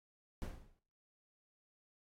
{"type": "noise with exponential decay", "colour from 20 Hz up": "brown", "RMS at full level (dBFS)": -37, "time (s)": [0.42, 0.79], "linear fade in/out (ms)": 0, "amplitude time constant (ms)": 80, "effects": ["noise-tail reverb RT60 0.5 s tail -19 dB re dry", "AAC 48 kbps"]}